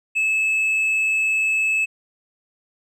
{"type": "tone with tanh clipping", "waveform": "sine", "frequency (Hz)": 2603, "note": "E7", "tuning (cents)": -22, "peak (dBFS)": -18, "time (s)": [0.15, 1.86], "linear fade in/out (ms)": 20, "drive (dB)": 3, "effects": []}